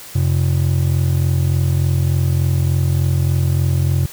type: ring-modulated tone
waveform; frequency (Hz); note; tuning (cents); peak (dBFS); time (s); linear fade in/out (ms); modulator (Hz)
triangle; 112.4; A2; +37; -8; 0.15-4.06; 5; 21.7
effects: white hiss -36 dBFS RMS until 4.12 s